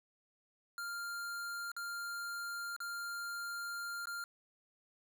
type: tone with dropouts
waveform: square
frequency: 1396.9 Hz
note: F6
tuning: in tune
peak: -40 dBFS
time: 0.78-4.24 s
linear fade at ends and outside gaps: 1 ms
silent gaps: 1.717-1.765 / 2.764-2.803 / 4.056-4.071 s
effects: none